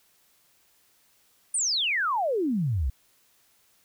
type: exponential sweep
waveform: sine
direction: down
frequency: 9450 to 58.27 Hz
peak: -23 dBFS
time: 1.54-2.9 s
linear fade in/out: 5 ms
effects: white hiss -64 dBFS RMS until 3.84 s